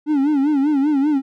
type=tone with vibrato; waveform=triangle; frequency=287 Hz; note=D4; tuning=40 cents flat; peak=-12 dBFS; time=0.06-1.22 s; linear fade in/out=50 ms; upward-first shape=sine; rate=5.1 Hz; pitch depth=120 cents each way; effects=none